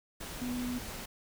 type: tone in noise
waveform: sine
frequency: 246.9 Hz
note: B3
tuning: in tune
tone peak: -33 dBFS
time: 0.41-0.79 s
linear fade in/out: 10 ms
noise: pink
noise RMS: -42 dBFS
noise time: 0.2-1.06 s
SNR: +6 dB
effects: none